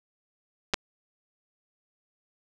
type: clicks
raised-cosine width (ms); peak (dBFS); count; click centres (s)
0.2; -7; 2; 0.737 / 0.742
effects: none